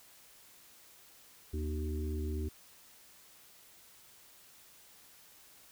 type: harmonic tone with a mistuned harmonic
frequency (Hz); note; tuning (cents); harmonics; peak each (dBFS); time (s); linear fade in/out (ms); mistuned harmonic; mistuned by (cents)
76.4; D#2; -31; 1 / 3 / 4 / 5; -34 / -44 / -44 / -43; 1.53-2.49; 10; 3; +54
effects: white hiss -59 dBFS RMS until 5.71 s